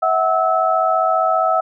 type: tone cluster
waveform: sine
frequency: 649 / 744 / 1301 Hz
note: E5 / F#5 / E6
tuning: -27 / +9 / -23 cents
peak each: -18 dBFS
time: 0.02-1.61 s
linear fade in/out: 10 ms
effects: none